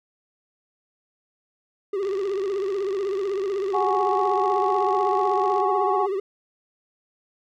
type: tone with vibrato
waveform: triangle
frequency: 392 Hz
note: G4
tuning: in tune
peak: -21 dBFS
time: 1.93-6.2 s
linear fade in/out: 5 ms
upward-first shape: triangle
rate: 16 Hz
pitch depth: 110 cents each way
type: click train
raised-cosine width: 0.2 ms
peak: -25 dBFS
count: 176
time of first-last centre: 2.03-5.601 s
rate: 49 Hz
type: chord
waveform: sine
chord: F# suspended second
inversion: none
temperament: equal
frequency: 740 / 830.6 / 1108.7 Hz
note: F#5 / G#5 / C#6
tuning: 0 / 0 / 0 cents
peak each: -25 dBFS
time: 3.73-6.07 s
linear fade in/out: 20 ms
effects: none